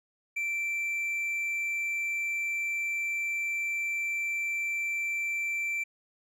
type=tone; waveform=triangle; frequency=2342 Hz; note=D7; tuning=5 cents flat; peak=-27 dBFS; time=0.36-5.84 s; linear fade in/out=10 ms; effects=none